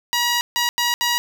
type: tone bursts at uneven times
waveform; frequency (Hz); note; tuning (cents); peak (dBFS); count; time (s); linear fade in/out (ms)
10% pulse; 959; A#5; +49; -9; 4; 0.13-0.41 / 0.56-0.69 / 0.78-0.94 / 1.01-1.18; 0
effects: none